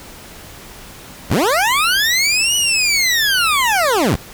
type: linear two-way sweep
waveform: 20% pulse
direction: up then down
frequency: 50.8 to 2960 to 50.8 Hz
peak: -8 dBFS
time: 1.3-4.16 s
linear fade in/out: 10 ms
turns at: 2.56 s
effects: pink hiss -37 dBFS RMS until 4.33 s